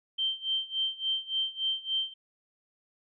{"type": "tone with tremolo", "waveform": "sine", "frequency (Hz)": 3130, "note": "G7", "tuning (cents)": -3, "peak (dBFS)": -25, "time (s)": [0.18, 2.14], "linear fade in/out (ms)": 10, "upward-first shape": "sine", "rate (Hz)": 3.5, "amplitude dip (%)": 90, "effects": []}